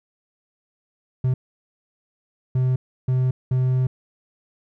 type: tone bursts at uneven times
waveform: triangle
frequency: 128.4 Hz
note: C3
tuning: 32 cents flat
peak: -15 dBFS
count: 4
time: 1.24-1.34 / 2.55-2.76 / 3.08-3.31 / 3.51-3.87 s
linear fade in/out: 5 ms
effects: none